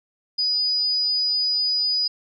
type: tone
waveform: sine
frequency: 4948 Hz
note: D#8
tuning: 10 cents flat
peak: -19 dBFS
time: 0.38-2.08 s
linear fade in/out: 10 ms
effects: none